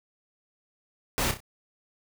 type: noise with echo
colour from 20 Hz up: pink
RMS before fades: -27 dBFS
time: 1.18-1.31 s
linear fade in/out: 0 ms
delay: 31 ms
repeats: 3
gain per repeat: -8 dB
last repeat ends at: 1.403 s
effects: none